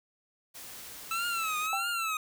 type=noise; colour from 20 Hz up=white; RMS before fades=-45 dBFS; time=0.54-1.68 s; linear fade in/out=20 ms
type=tone with vibrato; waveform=25% pulse; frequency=1318.5 Hz; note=E6; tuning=in tune; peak=-26 dBFS; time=1.11-2.17 s; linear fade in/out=2 ms; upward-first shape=triangle; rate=1.6 Hz; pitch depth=130 cents each way
type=tone with exponential decay; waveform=sine; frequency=785 Hz; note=G5; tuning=2 cents sharp; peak=-28 dBFS; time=1.73-1.98 s; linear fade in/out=1 ms; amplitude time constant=53 ms
effects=none